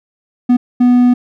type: tone bursts at uneven times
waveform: triangle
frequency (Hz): 246.3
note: B3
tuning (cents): -5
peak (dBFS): -4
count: 2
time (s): 0.49-0.57 / 0.8-1.14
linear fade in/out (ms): 10
effects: none